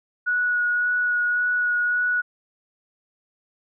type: tone with vibrato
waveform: sine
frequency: 1461 Hz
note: F#6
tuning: 22 cents flat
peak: -19 dBFS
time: 0.26-2.22 s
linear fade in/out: 20 ms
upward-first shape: sine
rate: 1.8 Hz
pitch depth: 11 cents each way
effects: none